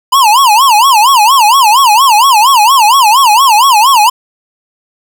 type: tone with vibrato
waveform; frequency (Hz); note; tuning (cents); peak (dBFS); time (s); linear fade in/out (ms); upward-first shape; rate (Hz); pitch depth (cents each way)
square; 962; B5; -46; -4; 0.12-4.1; 10; sine; 4.3; 260
effects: none